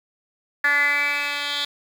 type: tone with band-pass filter sweep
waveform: 10% pulse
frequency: 288.2 Hz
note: D4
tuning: 33 cents flat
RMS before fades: -22 dBFS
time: 0.64-1.65 s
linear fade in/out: 5 ms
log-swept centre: 1800 to 3400 Hz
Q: 8
effects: 7-bit